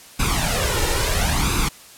pink noise with flanger, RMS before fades -20 dBFS, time 0.19-1.69 s, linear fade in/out 10 ms, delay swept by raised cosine 0.79 to 2.19 ms, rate 0.74 Hz, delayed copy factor +0.7, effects white hiss -44 dBFS RMS until 1.97 s + low-pass 12000 Hz 12 dB/octave

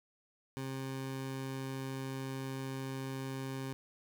20% pulse tone, 133.5 Hz, C3, 35 cents sharp, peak -33 dBFS, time 0.57-3.73 s, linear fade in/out 0 ms, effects none

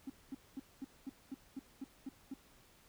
triangle tone bursts, 268.5 Hz, C4, 45 cents sharp, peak -37 dBFS, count 10, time 0.07-2.34 s, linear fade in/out 5 ms, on 29 ms, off 220 ms, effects tanh soft clip ceiling -36 dBFS + pink hiss -65 dBFS RMS until 2.88 s

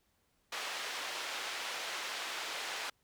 white band-pass noise, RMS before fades -40 dBFS, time 0.52-2.9 s, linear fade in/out 5 ms, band 530 to 3700 Hz, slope 12 dB/octave, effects pink hiss -75 dBFS RMS until 3.03 s

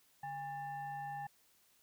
sine tone with frequency modulation, 812 Hz, G#5, 39 cents flat, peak -40 dBFS, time 0.23-1.27 s, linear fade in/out 5 ms, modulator 956 Hz, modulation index 0.58, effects white hiss -70 dBFS RMS until 1.82 s

